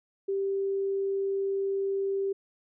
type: tone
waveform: sine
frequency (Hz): 392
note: G4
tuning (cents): 0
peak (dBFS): -26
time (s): 0.28-2.33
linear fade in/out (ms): 10
effects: none